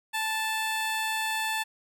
15% pulse tone, 878 Hz, A5, 4 cents flat, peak -21 dBFS, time 0.13-1.64 s, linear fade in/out 20 ms, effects none

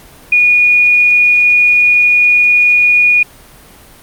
sine tone, 2450 Hz, D#7, 27 cents flat, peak -5 dBFS, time 0.32-3.23 s, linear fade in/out 5 ms, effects pink hiss -39 dBFS RMS until 4.02 s + Opus 48 kbps

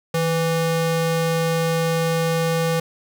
square ring-modulated tone, 329.6 Hz, E4, in tune, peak -16 dBFS, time 0.14-2.8 s, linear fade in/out 5 ms, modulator 169 Hz, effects none

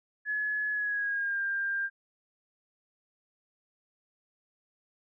sine tone with pitch glide, 1700 to 1595.3 Hz, G#6 to G6, +40 to +30 cents, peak -28 dBFS, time 0.25-1.9 s, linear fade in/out 50 ms, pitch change -110 cents, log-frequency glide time 0.71-1.41 s, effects none

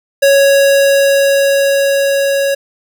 square tone with level ramp, 554.4 Hz, C#5, in tune, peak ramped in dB -6 to -12 dBFS, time 0.22-2.55 s, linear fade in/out 10 ms, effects none

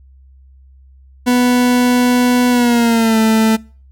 40% pulse tone with pitch glide, 246.9 to 221.2 Hz, B3 to A3, 0 to +9 cents, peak -9 dBFS, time 1.26-3.57 s, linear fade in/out 20 ms, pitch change -191 cents, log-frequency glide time 2.5-3.18 s, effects noise-tail reverb RT60 0.4 s tail -25 dB re dry + added 66 Hz sine -41 dBFS peak until 3.91 s

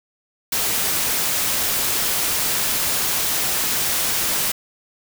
white noise, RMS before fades -21 dBFS, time 0.52-4.52 s, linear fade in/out 5 ms, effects none

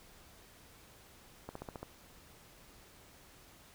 slowing click train, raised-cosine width 1 ms, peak -28 dBFS, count 6, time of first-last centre 1.49-1.83 s, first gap 64 ms, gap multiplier 1.03, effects pink hiss -59 dBFS RMS until 3.74 s

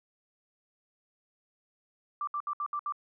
sine tone bursts, 1174.7 Hz, D6, in tune, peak -30 dBFS, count 6, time 2.21-2.923 s, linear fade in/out 2 ms, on 63 ms, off 67 ms, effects none

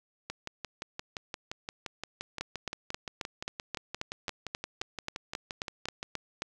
two click trains, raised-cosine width 0.2 ms, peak -16 / -19 dBFS, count 16 / 34, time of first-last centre 2.41-6.421 / 0.3-6.029 s, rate 3.74 / 5.76 Hz, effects none

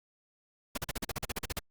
pink noise bursts, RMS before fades -34 dBFS, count 13, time 0.75-1.592 s, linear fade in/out 5 ms, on 26 ms, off 42 ms, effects Opus 48 kbps

